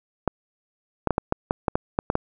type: clicks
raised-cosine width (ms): 1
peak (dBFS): -6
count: 11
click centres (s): 0.277 / 1.073 / 1.107 / 1.181 / 1.324 / 1.509 / 1.682 / 1.755 / 1.989 / 2.101 / 2.154
effects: none